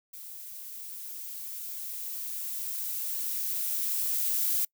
violet noise with level ramp, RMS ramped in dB -44 to -27 dBFS, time 0.13-4.65 s, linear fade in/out 5 ms, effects noise-tail reverb RT60 0.1 s tail -26 dB re dry

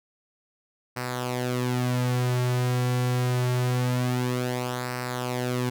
sawtooth tone with flanger, 124.7 Hz, B2, 17 cents sharp, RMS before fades -26 dBFS, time 0.96-5.7 s, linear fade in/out 10 ms, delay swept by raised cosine 0.29 to 4.79 ms, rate 0.25 Hz, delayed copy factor -0.65, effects none

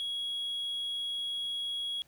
triangle tone, 3322 Hz, G#7, in tune, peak -30 dBFS, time 0-2.02 s, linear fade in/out 0 ms, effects tanh soft clip ceiling -27 dBFS + pink hiss -65 dBFS RMS until 2.07 s

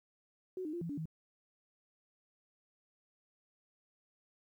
sine tone with pitch steps, 371 / 306.5 / 345.9 / 168.1 / 287.2 / 159.4 Hz, F#4 / D#4 / F4 / E3 / D4 / D#3, +5 / -26 / -17 / +34 / -39 / +42 cents, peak -37 dBFS, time 0.57-1.056 s, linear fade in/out 2 ms, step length 81 ms, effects 12-bit

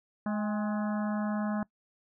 harmonic tone with a mistuned harmonic, 211.1 Hz, G#3, 29 cents sharp, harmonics 1 / 3 / 4 / 5 / 6 / 7 / 8, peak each -29 / -39 / -41 / -43 / -45 / -46 / -47 dBFS, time 0.26-1.63 s, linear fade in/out 2 ms, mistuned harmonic 4, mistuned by -57 cents, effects noise-tail reverb RT60 0.1 s tail -22 dB re dry

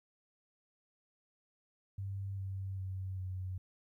sine tone with pitch steps, 98 / 96.26 / 94.55 / 92.87 Hz, G2 / G2 / F#2 / F#2, 0 / -31 / +38 / +7 cents, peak -37 dBFS, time 1.98-3.58 s, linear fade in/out 5 ms, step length 400 ms, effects 13-bit

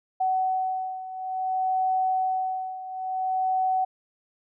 sine beating tone pair, 751 / 751.57 Hz, F#5 / F#5, +26 / +27 cents, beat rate 0.57 Hz, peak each -25 / -29 dBFS, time 0.2-3.85 s, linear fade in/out 10 ms, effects none

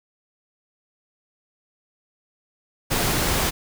pink noise, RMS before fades -22 dBFS, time 2.9-3.51 s, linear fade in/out 20 ms, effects none

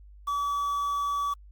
triangle tone with quantisation, 1144 Hz, D6, 46 cents flat, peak -24 dBFS, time 0.27-1.34 s, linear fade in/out 10 ms, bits 8, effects added 50 Hz sine -47 dBFS peak until 1.51 s + Opus 48 kbps

